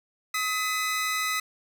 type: tone pair together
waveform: sawtooth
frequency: 1267 / 2011 Hz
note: D#6 / B6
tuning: +31 / +31 cents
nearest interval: minor sixth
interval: 800 cents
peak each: -25 dBFS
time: 0.34-1.4 s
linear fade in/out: 5 ms
effects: none